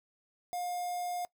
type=tone with notch filter; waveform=square; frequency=711 Hz; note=F5; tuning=31 cents sharp; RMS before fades=-36 dBFS; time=0.53-1.25 s; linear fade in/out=0 ms; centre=2700 Hz; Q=0.72; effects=noise-tail reverb RT60 0.1 s tail -21 dB re dry